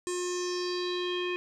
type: tone with low-pass filter sweep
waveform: square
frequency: 357.7 Hz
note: F4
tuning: 41 cents sharp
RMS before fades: -32 dBFS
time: 0.07-1.36 s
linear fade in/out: 0 ms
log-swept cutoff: 8200 to 2700 Hz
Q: 5.3
effects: none